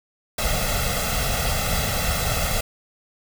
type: noise with comb filter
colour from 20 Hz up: pink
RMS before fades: -23 dBFS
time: 0.38-2.61 s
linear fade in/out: 5 ms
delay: 1.5 ms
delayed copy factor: +0.85
effects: none